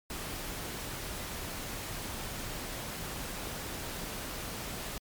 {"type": "noise", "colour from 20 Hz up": "pink", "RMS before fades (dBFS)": -39, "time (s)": [0.1, 4.98], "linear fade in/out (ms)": 2, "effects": ["MP3 96 kbps"]}